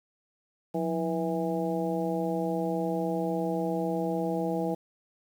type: harmonic tone with a mistuned harmonic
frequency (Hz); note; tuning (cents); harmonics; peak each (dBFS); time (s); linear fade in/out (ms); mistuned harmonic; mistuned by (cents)
163.6; E3; -13; 1 / 2 / 3 / 4 / 5; -32 / -32 / -32 / -35 / -36; 0.74-4.75; 10; 1; +140
effects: 9-bit